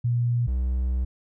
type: tone pair in turn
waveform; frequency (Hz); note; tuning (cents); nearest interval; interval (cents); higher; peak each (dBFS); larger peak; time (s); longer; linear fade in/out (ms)
sine / triangle; 120 / 63.11; B2 / B1; -49 / +38; major seventh; 1113; first; -20; neither; 0.04-0.47 / 0.47-1.05; second; 10
effects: none